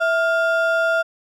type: ring-modulated tone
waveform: triangle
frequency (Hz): 1031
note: C6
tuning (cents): -26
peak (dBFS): -11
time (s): 0-1.03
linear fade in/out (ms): 20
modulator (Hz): 374
effects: none